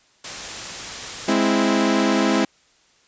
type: noise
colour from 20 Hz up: white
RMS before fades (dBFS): -31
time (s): 0.24-1.33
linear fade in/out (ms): 5
type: chord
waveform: sawtooth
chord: Ab augmented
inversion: none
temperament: equal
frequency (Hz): 207.7 / 261.6 / 329.6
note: Ab3 / C4 / E4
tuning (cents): 0 / 0 / 0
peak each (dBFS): -17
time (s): 1.28-2.45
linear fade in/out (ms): 5
effects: white hiss -58 dBFS RMS until 3.07 s + resampled to 16000 Hz